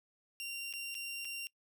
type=tone with dropouts; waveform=sawtooth; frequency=2767 Hz; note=F7; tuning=17 cents flat; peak=-36 dBFS; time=0.4-1.47 s; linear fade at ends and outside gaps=0 ms; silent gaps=0.727-0.737 / 0.944-0.951 / 1.247-1.252 s; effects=noise-tail reverb RT60 0.1 s tail -23 dB re dry